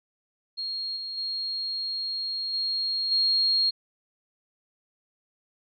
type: tone with level steps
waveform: sine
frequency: 4260 Hz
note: C8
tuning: 30 cents sharp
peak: -29 / -32 / -28 / -25 / -20 dBFS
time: 0.57-3.71 s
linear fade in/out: 20 ms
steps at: 0.96 / 1.17 / 2.53 / 3.11 s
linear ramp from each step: 10 ms
effects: none